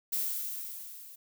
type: noise with level ramp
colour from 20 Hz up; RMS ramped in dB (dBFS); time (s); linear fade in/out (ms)
violet; -30 to -50; 0.12-1.16; 10
effects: none